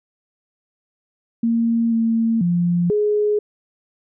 sine tone with pitch steps, 230.7 / 227.2 / 174 / 418.6 Hz, A#3 / A#3 / F3 / G#4, -18 / -44 / -6 / +14 cents, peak -15 dBFS, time 1.43-3.39 s, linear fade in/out 5 ms, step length 490 ms, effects none

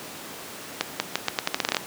accelerating click train, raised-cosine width 0.2 ms, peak -4 dBFS, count 13, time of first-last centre 0.81-1.768 s, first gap 190 ms, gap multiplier 0.82, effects pink hiss -38 dBFS RMS until 1.86 s + high-pass 200 Hz 12 dB/octave

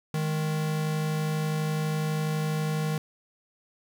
square tone pair together, 155.6 / 207.7 Hz, D#3 / G#3, 0 / 0 cents, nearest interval perfect fourth, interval 500 cents, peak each -27 / -37 dBFS, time 0.14-2.98 s, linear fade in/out 2 ms, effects 9-bit

